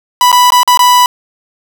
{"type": "tone with dropouts", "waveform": "45% pulse", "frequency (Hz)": 987.8, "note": "B5", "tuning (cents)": 0, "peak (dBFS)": -4, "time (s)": [0.21, 1.06], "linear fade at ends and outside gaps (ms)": 1, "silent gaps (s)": [[0.317, 0.327], [0.504, 0.521], [0.632, 0.676], [0.774, 0.792]], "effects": []}